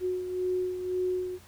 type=beating tone pair; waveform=sine; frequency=365.8 / 367.7 Hz; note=F#4 / F#4; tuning=-20 / -11 cents; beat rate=1.9 Hz; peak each=-28 / -36 dBFS; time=0-1.39 s; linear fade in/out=50 ms; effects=added 88 Hz sine -54 dBFS peak until 1.47 s + pink hiss -55 dBFS RMS until 1.47 s